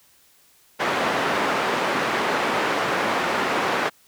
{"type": "band-pass noise", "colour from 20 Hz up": "white", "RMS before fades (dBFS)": -23, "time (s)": [0.79, 3.9], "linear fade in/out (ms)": 20, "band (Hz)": [220, 1500], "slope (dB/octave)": 12, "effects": ["white hiss -57 dBFS RMS until 4.07 s"]}